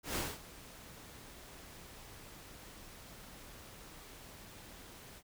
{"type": "noise with ADSR envelope", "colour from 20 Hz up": "pink", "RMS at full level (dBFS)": -35, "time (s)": [0.03, 5.23], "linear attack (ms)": 130, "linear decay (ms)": 220, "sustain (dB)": -18, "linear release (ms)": 58, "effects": []}